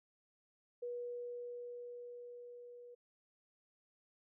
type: tone with level ramp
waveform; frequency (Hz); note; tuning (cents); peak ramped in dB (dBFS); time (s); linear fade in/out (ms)
sine; 484.3; B4; -34; -39 to -52; 0.82-2.95; 10
effects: none